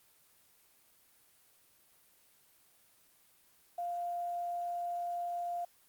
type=tone with quantisation; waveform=sine; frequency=698.5 Hz; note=F5; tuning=in tune; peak=-34 dBFS; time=3.78-5.65 s; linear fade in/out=5 ms; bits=10; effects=white hiss -66 dBFS RMS until 5.88 s + Opus 24 kbps